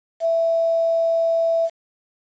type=tone with quantisation; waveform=sine; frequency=662 Hz; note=E5; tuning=7 cents sharp; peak=-16 dBFS; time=0.2-1.7 s; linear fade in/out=50 ms; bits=7; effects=resampled to 16000 Hz